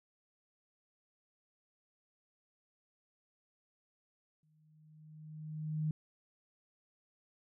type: tone with exponential growth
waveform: sine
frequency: 154.6 Hz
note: D#3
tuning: 11 cents flat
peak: -30 dBFS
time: 4.43-5.91 s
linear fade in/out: 2 ms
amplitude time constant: 320 ms
effects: none